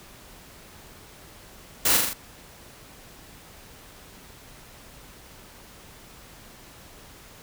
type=noise with echo; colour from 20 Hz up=white; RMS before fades=-21 dBFS; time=1.85-1.97 s; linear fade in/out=5 ms; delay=41 ms; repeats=4; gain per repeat=-3 dB; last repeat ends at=2.134 s; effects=pink hiss -48 dBFS RMS until 7.42 s